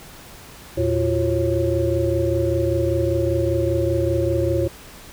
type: tone cluster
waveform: sine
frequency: 80.7 / 115.5 / 343 / 368.1 / 546 Hz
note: E2 / A#2 / F4 / F#4 / C#5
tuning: -36 / -16 / -31 / -9 / -26 cents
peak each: -25 / -24 / -22 / -27 / -23 dBFS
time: 0.77-4.68 s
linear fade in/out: 10 ms
effects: pink hiss -42 dBFS RMS until 5.12 s